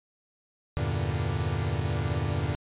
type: chord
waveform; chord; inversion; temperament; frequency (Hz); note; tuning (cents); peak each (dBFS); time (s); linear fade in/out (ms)
45% pulse; E half-diminished seventh; none; equal; 82.41 / 98 / 116.54 / 146.83; E2 / G2 / Bb2 / D3; 0 / 0 / 0 / 0; -32; 0.77-2.55; 0
effects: resampled to 8000 Hz